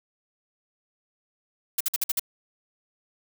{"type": "noise bursts", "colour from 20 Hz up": "blue", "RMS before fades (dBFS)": -24, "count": 6, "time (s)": [1.78, 2.196], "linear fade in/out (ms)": 5, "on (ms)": 26, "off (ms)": 52, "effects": []}